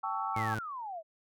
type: chord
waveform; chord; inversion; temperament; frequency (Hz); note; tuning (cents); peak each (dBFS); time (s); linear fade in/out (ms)
sine; A dominant seventh; third; equal with one note detuned; 784 / 880 / 1121 / 1318.5; G5 / A5 / C#6 / E6; 0 / 0 / +19 / 0; -37; 0.03-0.55; 10
type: exponential sweep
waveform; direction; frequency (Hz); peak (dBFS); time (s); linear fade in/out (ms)
sine; down; 2317 to 618; -37; 0.34-1.03; 50
type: tone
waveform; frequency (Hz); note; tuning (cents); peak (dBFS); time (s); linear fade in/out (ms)
sawtooth; 109.2; A2; -13; -30; 0.36-0.59; 5
effects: none